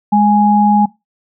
sine tone pair together, 207.7 / 831.4 Hz, G#3 / G#5, 0 / +2 cents, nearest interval 2 octaves, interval 2402 cents, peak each -10 dBFS, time 0.12-0.86 s, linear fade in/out 10 ms, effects noise-tail reverb RT60 0.2 s tail -19 dB re dry

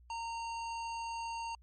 square tone, 921 Hz, A#5, 21 cents flat, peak -38 dBFS, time 0.1-1.55 s, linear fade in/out 2 ms, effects added 60 Hz sine -57 dBFS peak until 1.62 s + MP3 32 kbps

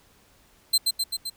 sawtooth tone with echo, 4115 Hz, C8, 30 cents flat, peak -14 dBFS, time 0.73-0.78 s, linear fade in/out 10 ms, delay 130 ms, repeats 4, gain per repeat -3 dB, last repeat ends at 1.3 s, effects pink hiss -59 dBFS RMS until 1.36 s

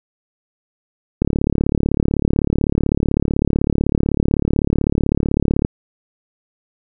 click train, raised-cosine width 3 ms, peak -3 dBFS, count 160, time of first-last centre 1.22-5.649 s, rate 35.9 Hz, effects none

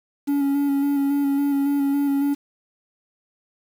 triangle tone with vibrato, 281.3 Hz, C#4, 26 cents sharp, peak -16 dBFS, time 0.27-2.35 s, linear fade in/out 20 ms, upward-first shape square, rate 3.6 Hz, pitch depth 18 cents each way, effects 7-bit

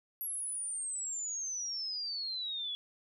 sine exponential sweep, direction down, 11540 to 3359 Hz, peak -35 dBFS, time 0.21-2.75 s, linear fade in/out 0 ms, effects none

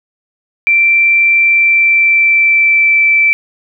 sine tone with pitch glide, 2349 to 2327 Hz, D7 to D7, 0 to -17 cents, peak -6 dBFS, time 0.67-3.33 s, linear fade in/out 0 ms, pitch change -17 cents, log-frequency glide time 1.41-3.02 s, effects none

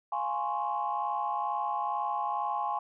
sine chord, Db major seventh, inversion first, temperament equal, 698.5 / 830.6 / 1046.5 / 1108.7 Hz, F5 / Ab5 / C6 / Db6, 0 / 0 / 0 / 0 cents, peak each -37 / -31 / -34 / -36 dBFS, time 0.12-2.79 s, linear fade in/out 5 ms, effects tanh soft clip ceiling -19 dBFS

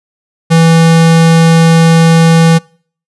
square tone, 164.5 Hz, E3, 3 cents flat, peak -4 dBFS, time 0.5-2.59 s, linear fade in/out 20 ms, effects noise-tail reverb RT60 0.5 s tail -26 dB re dry + resampled to 24000 Hz

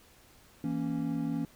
triangle chord, A# diminished, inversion second, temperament equal, 164.81 / 233.1 / 277.2 Hz, E3 / A#3 / C#4, 0 / 0 / 0 cents, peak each -33 / -33 / -31 dBFS, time 0.64-1.45 s, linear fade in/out 2 ms, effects pink hiss -59 dBFS RMS until 1.55 s

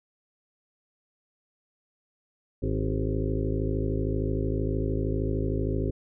harmonic tone with a mistuned harmonic, 53.1 Hz, G#1, 39 cents sharp, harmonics 1 / 2 / 3 / 5 / 6 / 7 / 8 / 9 / 10, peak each -30 / -30 / -35 / -33 / -38 / -34 / -35 / -42 / -40 dBFS, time 2.62-5.91 s, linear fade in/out 10 ms, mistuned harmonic 8, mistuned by -46 cents, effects none

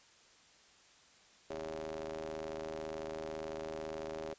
sawtooth ring-modulated tone, 78 Hz, D#2, 5 cents sharp, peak -33 dBFS, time 1.5-4.34 s, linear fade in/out 5 ms, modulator 480 Hz, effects white hiss -63 dBFS RMS until 4.38 s + resampled to 16000 Hz

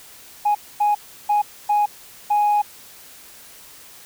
sine tone bursts at uneven times, 830.6 Hz, G#5, in tune, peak -13 dBFS, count 5, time 0.45-0.55 / 0.8-0.95 / 1.29-1.42 / 1.69-1.86 / 2.3-2.62 s, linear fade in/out 10 ms, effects tanh soft clip ceiling -12 dBFS + white hiss -44 dBFS RMS until 4.05 s

